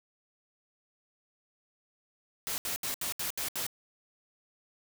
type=noise bursts; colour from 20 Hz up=white; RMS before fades=-34 dBFS; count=7; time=2.47-3.666 s; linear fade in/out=0 ms; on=110 ms; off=71 ms; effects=none